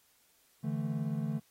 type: chord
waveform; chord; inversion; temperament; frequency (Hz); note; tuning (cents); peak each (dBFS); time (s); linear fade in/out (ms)
triangle; D suspended second; none; equal; 146.83 / 164.81 / 220; D3 / E3 / A3; 0 / 0 / 0; -33 / -35 / -34; 0.63-1.4; 20
effects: white hiss -68 dBFS RMS until 1.5 s + AAC 48 kbps